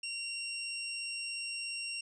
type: tone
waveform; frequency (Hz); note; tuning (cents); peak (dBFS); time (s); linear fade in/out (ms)
20% pulse; 2757; F7; -23; -32; 0.03-2.01; 5
effects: resampled to 22050 Hz + 12-bit